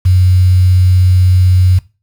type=tone with quantisation; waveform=sine; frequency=91.6 Hz; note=F#2; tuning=17 cents flat; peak=-5 dBFS; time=0.05-1.79 s; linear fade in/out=10 ms; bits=5; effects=noise-tail reverb RT60 0.3 s tail -19 dB re dry